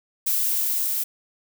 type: noise with level ramp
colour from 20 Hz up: violet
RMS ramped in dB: -22 to -25 dBFS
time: 0.26-1.04 s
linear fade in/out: 10 ms
effects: none

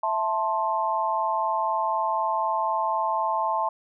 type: chord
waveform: sine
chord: A minor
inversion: second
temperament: just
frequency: 660 / 880 / 1056 Hz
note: E5 / A5 / C6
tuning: +2 / 0 / +16 cents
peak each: -29 / -25 / -27 dBFS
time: 0.03-3.69 s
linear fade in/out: 5 ms
effects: none

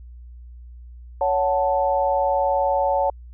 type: chord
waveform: sine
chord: F# minor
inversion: second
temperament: equal with one note detuned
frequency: 560.2 / 740 / 880 Hz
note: C#5 / F#5 / A5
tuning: +18 / 0 / 0 cents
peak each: -21 / -23 / -22 dBFS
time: 1.21-3.1 s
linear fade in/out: 2 ms
effects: added 60 Hz sine -38 dBFS peak until 3.33 s

